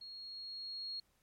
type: tone with level ramp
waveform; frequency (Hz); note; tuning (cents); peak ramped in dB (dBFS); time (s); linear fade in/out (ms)
sine; 4294; C8; +44; -47 to -39; 0.01-1; 5
effects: pink hiss -75 dBFS RMS until 1.22 s + MP3 64 kbps